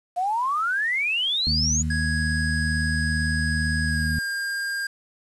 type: exponential sweep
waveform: sine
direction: up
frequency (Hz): 693 to 7000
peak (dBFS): -21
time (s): 0.16-1.83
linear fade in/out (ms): 20
type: harmonic tone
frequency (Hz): 77.78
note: D#2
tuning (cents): 0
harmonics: 1 / 2 / 3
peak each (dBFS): -25 / -28 / -30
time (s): 1.47-4.19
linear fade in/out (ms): 0
type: tone with pitch glide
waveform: square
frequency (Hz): 1661.2 to 1608.3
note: G#6 to G6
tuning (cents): 0 to +44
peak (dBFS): -26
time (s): 1.9-4.87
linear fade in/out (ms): 5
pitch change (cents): -56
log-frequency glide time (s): 3.85-4.22
effects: resampled to 24000 Hz + 8-bit